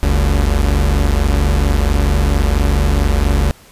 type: tone pair together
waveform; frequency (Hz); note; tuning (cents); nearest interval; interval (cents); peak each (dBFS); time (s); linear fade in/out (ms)
45% pulse; 47.29 / 71.7; F#1 / D2; +39 / -41; perfect fifth; 720; -14; 0.03-3.51; 0
effects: pink hiss -44 dBFS RMS until 3.71 s + resampled to 32000 Hz